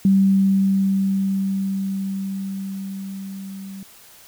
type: tone with level ramp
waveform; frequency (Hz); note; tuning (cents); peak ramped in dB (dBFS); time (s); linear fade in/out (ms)
sine; 194.1; G3; -17; -11 to -32; 0.05-3.83; 2
effects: white hiss -47 dBFS RMS until 4.27 s